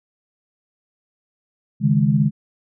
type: chord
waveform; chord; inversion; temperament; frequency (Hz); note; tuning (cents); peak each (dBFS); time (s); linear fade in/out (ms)
sine; C# suspended second; none; equal; 138.59 / 155.56 / 207.7; C#3 / D#3 / G#3; 0 / 0 / 0; -18; 1.8-2.31; 50
effects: none